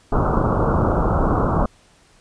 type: low-pass noise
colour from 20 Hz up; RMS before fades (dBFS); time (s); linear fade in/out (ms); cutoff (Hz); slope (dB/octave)
pink; -18; 0.12-1.66; 5; 1400; 96
effects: pink hiss -54 dBFS RMS until 2.2 s + resampled to 22050 Hz